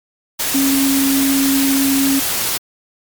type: tone in noise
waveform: sine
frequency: 272.9 Hz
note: C#4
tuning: 27 cents flat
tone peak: -13 dBFS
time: 0.54-2.2 s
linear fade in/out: 10 ms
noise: white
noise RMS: -19 dBFS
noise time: 0.39-2.58 s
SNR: +3 dB
effects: MP3 96 kbps